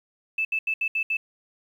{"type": "tone bursts at uneven times", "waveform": "sine", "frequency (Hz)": 2629, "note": "E7", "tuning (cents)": -5, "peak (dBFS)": -22, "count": 6, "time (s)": [[0.38, 0.45], [0.52, 0.59], [0.67, 0.74], [0.81, 0.88], [0.95, 1.03], [1.1, 1.17]], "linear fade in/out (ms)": 5, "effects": ["9-bit"]}